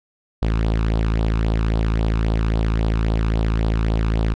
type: tone with flanger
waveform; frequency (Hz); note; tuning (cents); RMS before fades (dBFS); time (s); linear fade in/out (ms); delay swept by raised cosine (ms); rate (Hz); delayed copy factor
sawtooth; 55; A1; 0; -19; 0.42-4.34; 5; 0.22 to 0.81; 3.7; +0.6
effects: low-pass 4000 Hz 12 dB/octave